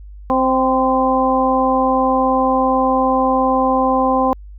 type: harmonic tone with a mistuned harmonic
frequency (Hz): 261.6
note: C4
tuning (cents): 0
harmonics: 1 / 2 / 3 / 4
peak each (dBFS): -18 / -18 / -18 / -18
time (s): 0.3-4.33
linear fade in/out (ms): 0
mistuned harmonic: 4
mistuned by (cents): -23
effects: added 50 Hz sine -33 dBFS peak until 4.58 s